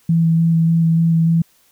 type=tone with vibrato; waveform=sine; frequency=164.81 Hz; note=E3; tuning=in tune; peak=-11 dBFS; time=0.09-1.42 s; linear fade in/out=5 ms; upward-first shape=square; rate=3.4 Hz; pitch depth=10 cents each way; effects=white hiss -56 dBFS RMS until 1.71 s